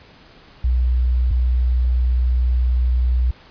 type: tone pair in turn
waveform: sine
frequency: 61.74 / 61.74 Hz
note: B1 / B1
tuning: 0 / 0 cents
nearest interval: unison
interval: 0 cents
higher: neither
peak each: -14 dBFS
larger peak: neither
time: 0.64-1.31 / 1.31-3.31 s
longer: second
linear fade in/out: 5 ms
effects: pink hiss -47 dBFS RMS until 3.5 s + resampled to 11025 Hz